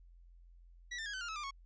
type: tone with pitch steps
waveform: sawtooth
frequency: 1942 / 1791.1 / 1652 / 1523.7 / 1405.3 / 1296.1 / 1195.4 / 1102.6 Hz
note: B6 / A6 / G#6 / G6 / F6 / E6 / D6 / C#6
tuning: -30 / +30 / -10 / -50 / +10 / -30 / +30 / -10 cents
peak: -36 dBFS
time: 0.91-1.51 s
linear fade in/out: 10 ms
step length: 75 ms
effects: added 43 Hz sine -56 dBFS peak until 1.65 s + resampled to 16000 Hz